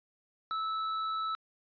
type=tone with tanh clipping; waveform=sine; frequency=1308 Hz; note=E6; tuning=14 cents flat; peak=-33 dBFS; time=0.51-1.35 s; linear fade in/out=0 ms; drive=11 dB; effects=resampled to 11025 Hz